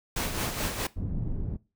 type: noise with tremolo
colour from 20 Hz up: pink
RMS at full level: -29 dBFS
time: 0.16-0.87 s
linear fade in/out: 5 ms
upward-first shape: sine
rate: 4.7 Hz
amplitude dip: 50%
type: low-pass noise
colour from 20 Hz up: pink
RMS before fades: -31 dBFS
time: 0.96-1.57 s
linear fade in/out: 10 ms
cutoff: 190 Hz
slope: 12 dB/octave
effects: noise-tail reverb RT60 0.3 s tail -20 dB re dry